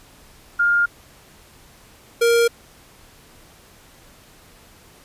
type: tone pair in turn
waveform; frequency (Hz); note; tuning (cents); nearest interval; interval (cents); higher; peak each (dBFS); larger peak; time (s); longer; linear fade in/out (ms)
sine / square; 1410 / 467.8; F6 / A#4; +16 / +6; octave + perfect fifth; 1910; first; -14; neither; 0.59-0.86 / 2.21-2.48; neither; 10
effects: pink hiss -49 dBFS RMS until 5.04 s + resampled to 32000 Hz